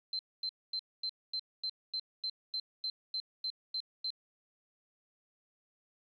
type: tone bursts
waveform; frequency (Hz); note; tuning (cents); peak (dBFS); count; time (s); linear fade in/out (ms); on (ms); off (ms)
sine; 4100; C8; -36; -33; 14; 0.13-4.104; 2; 61; 240
effects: 12-bit